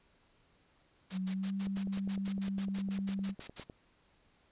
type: noise bursts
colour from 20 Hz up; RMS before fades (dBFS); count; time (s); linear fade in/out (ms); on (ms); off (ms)
white; -45; 16; 1.1-3.641; 10; 81; 83
type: tone with pitch glide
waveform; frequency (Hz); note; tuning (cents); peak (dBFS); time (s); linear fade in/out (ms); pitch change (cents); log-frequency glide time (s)
sine; 187.4 to 195.13; F#3 to G3; +22 to -8; -33; 1.11-3.35; 50; +70; 1.25-1.53
type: click train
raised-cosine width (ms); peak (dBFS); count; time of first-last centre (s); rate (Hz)
2; -33; 21; 1.67-3.698; 9.86
effects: pink hiss -69 dBFS RMS until 4.51 s + resampled to 8000 Hz